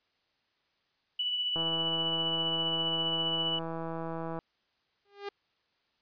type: tone with tremolo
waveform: sine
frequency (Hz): 2960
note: F#7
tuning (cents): 0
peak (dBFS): -27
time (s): 1.19-3.59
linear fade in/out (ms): 5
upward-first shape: triangle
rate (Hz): 15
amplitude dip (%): 40
type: click train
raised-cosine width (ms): 1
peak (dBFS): -24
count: 465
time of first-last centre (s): 1.56-4.389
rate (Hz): 164
type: tone with exponential growth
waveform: sawtooth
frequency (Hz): 403.3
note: G4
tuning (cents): +49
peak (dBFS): -29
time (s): 5.05-5.29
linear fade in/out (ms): 5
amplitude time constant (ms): 51
effects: white hiss -74 dBFS RMS until 6.01 s + resampled to 11025 Hz